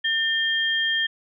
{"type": "tone pair together", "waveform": "sine", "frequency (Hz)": [1800, 3204], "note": ["A6", "G7"], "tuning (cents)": [39, 37], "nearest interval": "minor seventh", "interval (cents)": 998, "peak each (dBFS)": -23, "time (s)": [0.04, 1.07], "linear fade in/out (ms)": 10, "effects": []}